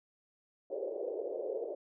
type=band-pass noise; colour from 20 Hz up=white; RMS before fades=-38 dBFS; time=0.7-1.75 s; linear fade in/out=5 ms; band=390 to 560 Hz; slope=48 dB/octave; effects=none